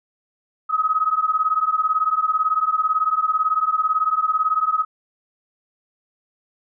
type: beating tone pair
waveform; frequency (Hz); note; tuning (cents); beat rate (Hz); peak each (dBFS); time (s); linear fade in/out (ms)
sine; 1260 / 1278; D#6 / D#6; +21 / +46; 18; -20; 0.69-4.85; 20
effects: none